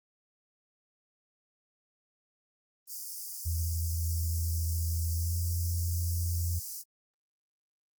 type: high-pass noise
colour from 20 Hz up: white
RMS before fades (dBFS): -40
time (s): 2.87-6.84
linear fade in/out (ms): 50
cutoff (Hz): 4800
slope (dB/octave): 96
type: tone with pitch glide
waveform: sine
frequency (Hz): 82.41 to 85.56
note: E2 to F2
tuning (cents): 0 to -35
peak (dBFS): -28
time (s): 3.45-6.6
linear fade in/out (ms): 20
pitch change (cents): +65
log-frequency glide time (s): 5.18-5.36
effects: Opus 24 kbps